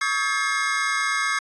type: tone cluster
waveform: square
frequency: 1123 / 1277 / 1604 / 1713 / 2140 Hz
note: C#6 / D#6 / G6 / A6 / C7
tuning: +22 / +45 / +39 / -47 / +38 cents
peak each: -29 / -29 / -29 / -30 / -27 dBFS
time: 0.01-1.39 s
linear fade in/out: 5 ms
effects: resampled to 22050 Hz